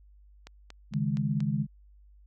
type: click train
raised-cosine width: 0.2 ms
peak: -27 dBFS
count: 5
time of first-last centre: 0.47-1.405 s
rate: 4.28 Hz
type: chord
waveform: sine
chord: C# suspended second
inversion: none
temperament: just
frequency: 138.59 / 155.92 / 207.9 Hz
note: C#3 / D#3 / G#3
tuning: 0 / +4 / +2 cents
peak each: -30 dBFS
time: 0.91-1.67 s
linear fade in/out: 50 ms
effects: added 50 Hz sine -53 dBFS peak until 2.26 s